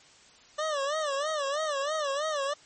25% pulse tone with vibrato, 587.3 Hz, D5, in tune, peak -24 dBFS, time 0.58-2.54 s, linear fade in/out 10 ms, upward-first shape sine, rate 3.1 Hz, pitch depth 130 cents each way, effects white hiss -56 dBFS RMS until 2.65 s + MP3 32 kbps

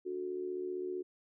sine tone with amplitude modulation, 366.4 Hz, F#4, 17 cents flat, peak -32 dBFS, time 0.05-1.03 s, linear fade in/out 20 ms, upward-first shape sine, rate 75.5 Hz, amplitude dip 70%, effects none

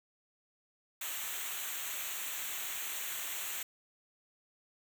white noise with comb filter, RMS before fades -39 dBFS, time 1.01-3.63 s, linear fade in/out 5 ms, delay 0.2 ms, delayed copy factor -0.8, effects none

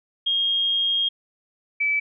sine tone pair in turn, 3244 / 2304 Hz, G#7 / D7, -41 / -34 cents, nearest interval tritone, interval 593 cents, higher first, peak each -19 dBFS, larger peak neither, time 0.26-1.09 / 1.8-2 s, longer first, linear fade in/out 10 ms, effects none

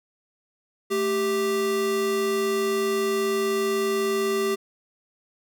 square tone pair together, 220.3 / 392.5 Hz, A3 / G4, +2 / +2 cents, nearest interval minor seventh, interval 1000 cents, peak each -32 / -23 dBFS, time 0.9-4.56 s, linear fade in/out 20 ms, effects none

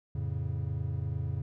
triangle chord, F augmented, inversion none, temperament equal, 87.31 / 110 / 138.59 Hz, F2 / A2 / C#3, 0 / 0 / 0 cents, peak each -33 dBFS, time 0.15-1.42 s, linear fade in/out 5 ms, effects none

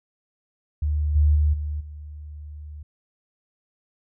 sine tone with level steps, 74.8 Hz, D2, 32 cents sharp, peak -20 / -14 / -16 / -25 / -35 dBFS, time 0.82-2.83 s, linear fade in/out 5 ms, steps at 1.15 / 1.35 / 1.53 / 1.8 s, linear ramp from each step 10 ms, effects none

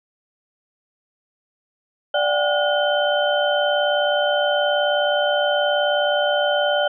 sine tone cluster, 588 / 734 / 793 / 1446 / 3082 Hz, D5 / F#5 / G5 / F#6 / G7, +2 / -14 / +20 / -40 / -30 cents, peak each -19 / -26 / -27 / -24 / -25 dBFS, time 2.14-6.88 s, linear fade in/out 5 ms, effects none

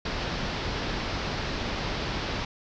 pink low-pass noise, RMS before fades -31 dBFS, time 0.05-2.45 s, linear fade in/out 5 ms, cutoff 5400 Hz, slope 48 dB/octave, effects none

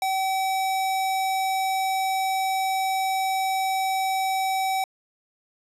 square tone, 765 Hz, G5, 42 cents flat, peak -23 dBFS, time 0.02-4.84 s, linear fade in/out 2 ms, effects resampled to 32000 Hz + 10-bit

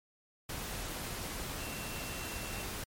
sine tone in noise, 2700 Hz, E7, 41 cents sharp, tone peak -47 dBFS, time 1.6-2.65 s, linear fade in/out 5 ms, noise pink, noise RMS -40 dBFS, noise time 0.49-2.84 s, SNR -10 dB, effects MP3 64 kbps

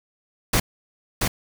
pink noise with echo, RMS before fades -19 dBFS, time 0.53-0.6 s, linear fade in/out 5 ms, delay 680 ms, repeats 1, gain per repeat -3 dB, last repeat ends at 1.28 s, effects none

